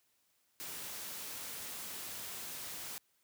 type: noise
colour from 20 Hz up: white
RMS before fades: -44 dBFS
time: 0.6-2.98 s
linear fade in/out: 0 ms
effects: white hiss -75 dBFS RMS until 3.23 s + high-pass 60 Hz 12 dB/octave